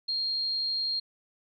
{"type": "tone", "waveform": "sine", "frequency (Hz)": 4224, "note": "C8", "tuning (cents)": 16, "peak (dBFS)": -27, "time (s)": [0.08, 1], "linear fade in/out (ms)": 10, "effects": []}